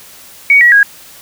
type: tone with pitch steps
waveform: sine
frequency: 2244 / 1920 / 1642.7 Hz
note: C#7 / B6 / G#6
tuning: +21 / -49 / -19 cents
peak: -3 dBFS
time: 0.5-0.83 s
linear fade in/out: 2 ms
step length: 110 ms
effects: white hiss -37 dBFS RMS until 1.21 s